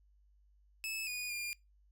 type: tone with pitch steps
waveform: sawtooth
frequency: 2607 / 2462 / 2408 Hz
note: E7 / D#7 / D7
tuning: -20 / -19 / +43 cents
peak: -34 dBFS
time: 0.84-1.53 s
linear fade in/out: 0 ms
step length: 230 ms
effects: noise-tail reverb RT60 0.2 s tail -23 dB re dry + added 50 Hz sine -64 dBFS peak until 1.91 s